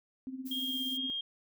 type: tone with tremolo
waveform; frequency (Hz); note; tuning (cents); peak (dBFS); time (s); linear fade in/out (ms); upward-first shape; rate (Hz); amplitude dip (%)
sine; 261.3; C4; -2; -35; 0.27-1.1; 0; sine; 17; 70
type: noise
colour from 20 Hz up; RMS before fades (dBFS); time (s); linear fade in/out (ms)
violet; -47; 0.45-0.98; 20
type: tone with vibrato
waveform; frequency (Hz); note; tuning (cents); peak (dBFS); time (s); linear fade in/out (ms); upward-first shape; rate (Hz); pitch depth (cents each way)
sine; 3225; G7; +48; -33; 0.51-1.21; 5; sine; 2.3; 8
effects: none